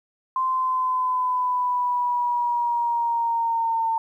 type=linear sweep; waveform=sine; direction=down; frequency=1042 to 901 Hz; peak=-20 dBFS; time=0.36-3.98 s; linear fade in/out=2 ms; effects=10-bit